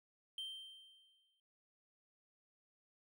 triangle tone with exponential decay, 3136 Hz, G7, in tune, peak -39 dBFS, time 0.38-1.4 s, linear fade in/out 2 ms, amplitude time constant 220 ms, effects none

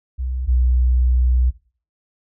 sine tone pair in turn, 63.5 / 62.16 Hz, B1 / B1, +49 / +12 cents, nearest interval unison, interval 37 cents, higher first, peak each -21 / -13 dBFS, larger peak second, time 0.18-0.47 / 0.47-1.51 s, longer second, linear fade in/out 20 ms, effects noise-tail reverb RT60 0.4 s tail -18 dB re dry

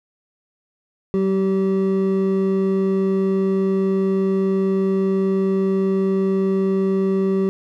triangle tone pair together, 190.79 / 385.8 Hz, G3 / G4, -47 / -28 cents, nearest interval octave, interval 1219 cents, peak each -17 dBFS, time 1.14-7.49 s, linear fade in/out 0 ms, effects none

